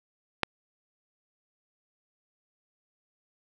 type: click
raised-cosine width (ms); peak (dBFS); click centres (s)
0.3; -7; 0.433
effects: none